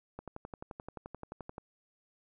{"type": "click train", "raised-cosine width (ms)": 1, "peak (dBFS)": -28, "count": 17, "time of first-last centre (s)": [0.19, 1.581], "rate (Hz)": 11.5, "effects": []}